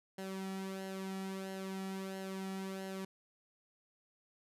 sawtooth tone with flanger, 191.5 Hz, G3, 40 cents flat, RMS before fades -42 dBFS, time 0.18-3.05 s, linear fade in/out 5 ms, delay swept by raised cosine 0.83 to 1.93 ms, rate 1.5 Hz, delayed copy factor -0.6, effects resampled to 32000 Hz

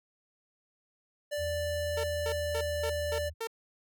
square tone, 587.3 Hz, D5, in tune, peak -32 dBFS, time 1.31-3.3 s, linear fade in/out 20 ms
sine tone with pitch glide, 82.41 to 79.42 Hz, E2 to D#2, 0 to +36 cents, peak -36 dBFS, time 1.37-3.34 s, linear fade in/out 50 ms, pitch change -64 cents, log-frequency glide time 1.99-2.77 s
sawtooth tone bursts, 453.2 Hz, A#4, 49 cents flat, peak -29 dBFS, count 6, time 1.97-3.472 s, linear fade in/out 5 ms, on 67 ms, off 220 ms
effects none

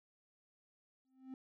triangle tone with exponential growth, 261.6 Hz, C4, in tune, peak -40 dBFS, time 1.05-1.34 s, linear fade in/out 1 ms, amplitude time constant 62 ms, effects none

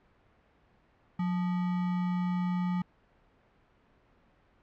sine tone with sample-and-hold, 179.8 Hz, F#3, 49 cents flat, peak -27 dBFS, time 1.19-2.82 s, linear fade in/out 5 ms, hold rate 1050 Hz, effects pink hiss -65 dBFS RMS until 4.62 s + low-pass 2000 Hz 12 dB/octave

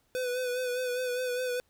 square tone with vibrato, 500 Hz, B4, 21 cents sharp, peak -30 dBFS, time 0.15-1.6 s, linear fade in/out 0 ms, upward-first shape sine, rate 4.9 Hz, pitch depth 36 cents each way, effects pink hiss -71 dBFS RMS until 1.69 s

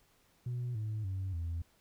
sine tone with pitch steps, 122.6 / 107.97 / 95.09 / 83.74 Hz, B2 / A2 / F#2 / E2, -12 / -32 / +48 / +28 cents, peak -32 dBFS, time 0.46-1.62 s, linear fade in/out 5 ms, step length 290 ms, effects tanh soft clip ceiling -32 dBFS + pink hiss -69 dBFS RMS until 1.8 s

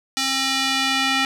square tone with band-pass filter sweep, 267.5 Hz, C4, 38 cents sharp, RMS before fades -21 dBFS, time 0.17-1.25 s, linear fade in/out 0 ms, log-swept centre 4800 to 2700 Hz, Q 1.1, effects none

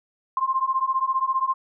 sine beating tone pair, 1046.5 / 1061.5 Hz, C6 / C6, 0 / +25 cents, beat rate 15 Hz, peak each -24 / -23 dBFS, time 0.37-1.54 s, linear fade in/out 2 ms, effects none

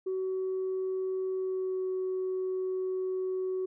sine tone with pitch glide, 376.4 to 373.4 Hz, F#4 to F#4, +30 to +16 cents, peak -28 dBFS, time 0.06-3.66 s, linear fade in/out 10 ms, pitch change -14 cents, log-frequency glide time 1.32-1.87 s, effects tanh soft clip ceiling -26 dBFS

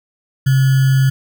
sine tone with sample-and-hold, 133.6 Hz, C3, 36 cents sharp, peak -9 dBFS, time 0.46-1.1 s, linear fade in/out 10 ms, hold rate 1575 Hz, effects none

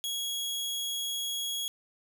sawtooth tone, 3322 Hz, G#7, in tune, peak -28 dBFS, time 0.04-1.68 s, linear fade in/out 0 ms, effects 10-bit

